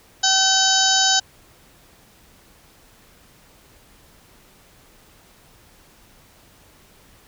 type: harmonic tone with a mistuned harmonic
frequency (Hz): 766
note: G5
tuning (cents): -40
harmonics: 1 / 2 / 4 / 5 / 6 / 7 / 8 / 9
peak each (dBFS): -23 / -23 / -23 / -23 / -23 / -23 / -23 / -23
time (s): 0.23-1.2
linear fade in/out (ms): 10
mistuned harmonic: 7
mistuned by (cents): -46
effects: pink hiss -52 dBFS RMS until 7.27 s